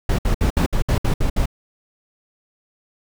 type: noise bursts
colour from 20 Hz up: brown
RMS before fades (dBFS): -17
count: 9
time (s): 0.09-1.458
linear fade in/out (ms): 5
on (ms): 96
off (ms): 63
effects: none